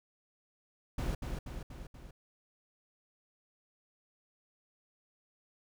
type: noise with echo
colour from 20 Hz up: brown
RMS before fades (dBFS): -34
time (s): 0.98-1.15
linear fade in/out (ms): 5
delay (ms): 240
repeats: 4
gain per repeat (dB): -4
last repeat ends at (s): 2.11
effects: none